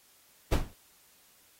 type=noise with exponential decay; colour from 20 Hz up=brown; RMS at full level=-17 dBFS; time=0.52-0.74 s; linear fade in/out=5 ms; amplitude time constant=46 ms; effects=white hiss -62 dBFS RMS until 1.59 s + AAC 48 kbps